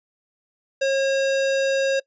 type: tone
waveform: square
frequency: 542 Hz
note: C#5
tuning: 39 cents flat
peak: -19 dBFS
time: 0.81-2 s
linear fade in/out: 10 ms
effects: noise-tail reverb RT60 0.1 s tail -23 dB re dry + resampled to 16000 Hz